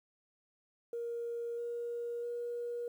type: tone with pitch steps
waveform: sine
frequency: 469.9 / 473.7 / 477.6 Hz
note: A#4 / A#4 / A#4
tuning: +14 / +28 / +42 cents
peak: -35 dBFS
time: 0.93-2.88 s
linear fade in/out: 2 ms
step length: 650 ms
effects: tanh soft clip ceiling -31 dBFS + 11-bit